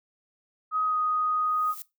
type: tone with pitch glide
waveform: sine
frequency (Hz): 1260 to 1246.2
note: D#6 to D#6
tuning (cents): +21 to +2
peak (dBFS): -23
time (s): 0.71-1.75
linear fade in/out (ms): 50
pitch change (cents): -19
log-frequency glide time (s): 0.85-0.97
type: noise with exponential growth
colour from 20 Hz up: violet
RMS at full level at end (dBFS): -37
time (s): 1.36-1.82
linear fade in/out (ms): 0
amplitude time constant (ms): 100
effects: noise-tail reverb RT60 0.2 s tail -18 dB re dry